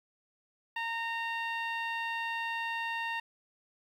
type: tone with low-pass filter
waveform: 15% pulse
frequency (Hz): 920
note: A#5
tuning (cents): -23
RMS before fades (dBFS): -35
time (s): 0.76-3.2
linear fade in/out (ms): 5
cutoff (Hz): 2600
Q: 1.1
effects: 10-bit